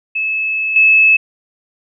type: tone with level steps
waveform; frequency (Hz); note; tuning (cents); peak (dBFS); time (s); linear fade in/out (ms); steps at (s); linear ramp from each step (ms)
sine; 2600; E7; -24; -15 / -6; 0.15-1.17; 10; 0.76; 2
effects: none

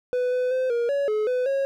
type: tone with pitch steps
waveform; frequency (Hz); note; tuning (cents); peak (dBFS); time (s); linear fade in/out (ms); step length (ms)
triangle; 497.8 / 502 / 515 / 472.7 / 563 / 427.5 / 502 / 547; B4 / B4 / C5 / A#4 / C#5 / A4 / B4 / C#5; +14 / +28 / -28 / +24 / +27 / -50 / +28 / -23; -19; 0.13-1.65; 0; 190
effects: none

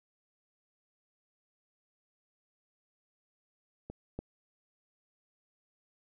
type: clicks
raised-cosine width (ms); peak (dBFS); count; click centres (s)
2; -28 / -24; 2; 3.9 / 4.19
effects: none

